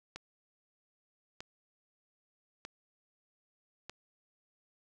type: click train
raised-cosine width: 0.2 ms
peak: -25 dBFS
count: 4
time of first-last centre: 0.16-3.896 s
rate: 0.803 Hz
effects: none

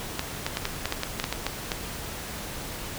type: clicks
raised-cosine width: 0.2 ms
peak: -9 dBFS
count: 12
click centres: 0.194 / 0.465 / 0.571 / 0.654 / 0.856 / 0.924 / 1.034 / 1.199 / 1.241 / 1.326 / 1.466 / 1.718 s
effects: pink hiss -36 dBFS RMS until 2.98 s

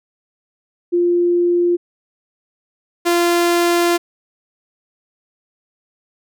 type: tone pair in turn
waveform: sine / sawtooth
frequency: 349.2 / 345.4 Hz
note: F4 / F4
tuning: 0 / -19 cents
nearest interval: unison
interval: 19 cents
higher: first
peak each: -12 / -9 dBFS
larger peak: second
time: 0.92-1.77 / 3.05-3.98 s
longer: second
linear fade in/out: 20 ms
effects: none

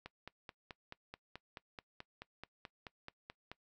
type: click train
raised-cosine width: 0.3 ms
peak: -30 dBFS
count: 17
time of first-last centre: 0.06-3.516 s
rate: 4.63 Hz
effects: noise-tail reverb RT60 0.1 s tail -21 dB re dry

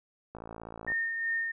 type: click train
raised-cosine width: 1 ms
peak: -28 dBFS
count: 33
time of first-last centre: 0.35-0.919 s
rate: 56.2 Hz
type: tone with tremolo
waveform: sine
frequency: 1828 Hz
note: A#6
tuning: 34 cents flat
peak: -27 dBFS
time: 0.87-1.52 s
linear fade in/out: 10 ms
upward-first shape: sine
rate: 2.7 Hz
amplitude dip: 40%
effects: none

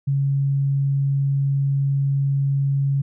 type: tone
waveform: sine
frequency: 138.59 Hz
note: C#3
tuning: in tune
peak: -17 dBFS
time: 0.07-3.02 s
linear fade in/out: 10 ms
effects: none

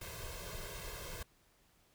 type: noise with comb filter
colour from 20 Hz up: pink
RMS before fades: -45 dBFS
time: 0.01-1.23 s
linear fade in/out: 5 ms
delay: 1.9 ms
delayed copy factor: +0.85
effects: pink hiss -70 dBFS RMS until 1.94 s

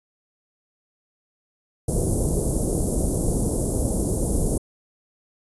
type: band-stop noise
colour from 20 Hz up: pink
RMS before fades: -22 dBFS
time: 1.88-4.58 s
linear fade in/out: 5 ms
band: 550 to 9400 Hz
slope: 24 dB/octave
effects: resampled to 24000 Hz

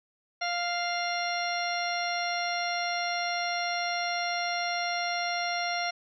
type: harmonic tone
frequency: 698.5 Hz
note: F5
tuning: in tune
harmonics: 1 / 2 / 3 / 4 / 5 / 6 / 8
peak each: -31 / -36 / -34 / -41 / -43 / -38 / -38 dBFS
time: 0.41-5.91 s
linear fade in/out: 10 ms
effects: none

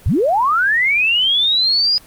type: linear sweep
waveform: sine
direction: up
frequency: 53.8 to 4978 Hz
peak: -12 dBFS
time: 0.06-1.98 s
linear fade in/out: 0 ms
effects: pink hiss -44 dBFS RMS until 2.06 s + Opus 24 kbps

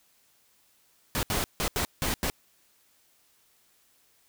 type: noise bursts at uneven times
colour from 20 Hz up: pink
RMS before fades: -28 dBFS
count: 6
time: 1.15-1.23 / 1.3-1.44 / 1.6-1.68 / 1.76-1.85 / 2.02-2.14 / 2.23-2.3 s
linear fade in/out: 0 ms
effects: white hiss -65 dBFS RMS until 4.28 s

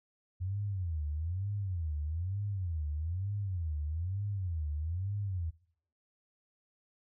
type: tone with vibrato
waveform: sine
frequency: 87.31 Hz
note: F2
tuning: in tune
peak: -32 dBFS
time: 0.4-5.51 s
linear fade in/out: 20 ms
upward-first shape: sine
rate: 1.1 Hz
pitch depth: 280 cents each way
effects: noise-tail reverb RT60 0.6 s tail -21 dB re dry

